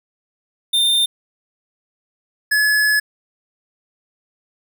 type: tone pair in turn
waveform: square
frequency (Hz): 3612 / 1704.6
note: A7 / G#6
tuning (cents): +45 / +45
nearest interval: octave + minor second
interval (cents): 1300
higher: first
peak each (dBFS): -14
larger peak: neither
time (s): 0.73-1.06 / 2.51-3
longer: second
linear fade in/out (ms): 10
effects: none